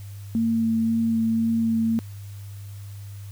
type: tone with vibrato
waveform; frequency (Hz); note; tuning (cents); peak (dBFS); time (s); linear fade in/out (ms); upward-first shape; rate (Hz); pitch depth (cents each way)
sine; 226.6; A#3; -49; -19; 0.35-1.99; 0; sine; 1.9; 11
effects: added 100 Hz sine -35 dBFS peak until 3.31 s + white hiss -52 dBFS RMS until 3.31 s